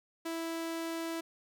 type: tone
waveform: sawtooth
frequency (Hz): 329.6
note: E4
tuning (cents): 0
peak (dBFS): -31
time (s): 0.25-1.21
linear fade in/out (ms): 10
effects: none